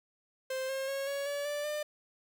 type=tone with pitch steps; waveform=45% pulse; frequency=523.3 / 535.2 / 547.4 / 559.9 / 572.6 / 585.7 / 599 Hz; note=C5 / C5 / C#5 / C#5 / D5 / D5 / D5; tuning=0 / +39 / -22 / +17 / -44 / -5 / +34 cents; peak=-33 dBFS; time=0.5-1.83 s; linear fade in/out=5 ms; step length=190 ms; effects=none